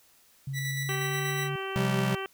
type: tone with pitch glide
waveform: sine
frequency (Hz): 136.2 to 143.3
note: C#3 to D3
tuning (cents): -30 to -42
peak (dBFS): -31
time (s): 0.47-1.56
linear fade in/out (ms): 5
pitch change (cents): +88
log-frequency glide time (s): 0.76-1.18
type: tone with tremolo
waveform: sawtooth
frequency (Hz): 1962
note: B6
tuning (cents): -12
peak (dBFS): -28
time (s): 0.53-1.5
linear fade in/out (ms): 50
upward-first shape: square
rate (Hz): 8.3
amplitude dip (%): 30
type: harmonic tone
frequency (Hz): 386.6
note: G4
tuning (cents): -24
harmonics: 1 / 2 / 3 / 4 / 5 / 6 / 7 / 8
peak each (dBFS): -35 / -41 / -39 / -41 / -43 / -46 / -42 / -43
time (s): 0.89-2.26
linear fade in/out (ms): 0
type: chord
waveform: square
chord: C suspended fourth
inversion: none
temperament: just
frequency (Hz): 130.81 / 174.42 / 196.22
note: C3 / F3 / G3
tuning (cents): 0 / -2 / +2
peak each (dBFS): -29 / -34 / -30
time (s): 1.76-2.15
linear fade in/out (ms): 0
effects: white hiss -61 dBFS RMS until 2.33 s